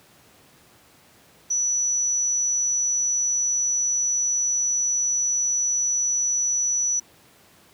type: tone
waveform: sine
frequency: 5920 Hz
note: F#8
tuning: in tune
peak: -20 dBFS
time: 1.5-7 s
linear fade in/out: 10 ms
effects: pink hiss -54 dBFS RMS until 7.73 s + high-pass 100 Hz 12 dB/octave